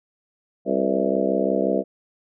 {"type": "harmonic tone with a mistuned harmonic", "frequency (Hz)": 65.7, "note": "C2", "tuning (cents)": 8, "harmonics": [3, 4, 5, 6, 7, 8, 9, 10], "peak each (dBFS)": [-27, -27, -27, -27, -27, -27, -27, -27], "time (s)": [0.65, 1.84], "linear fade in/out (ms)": 50, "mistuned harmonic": 8, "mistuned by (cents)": -59, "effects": []}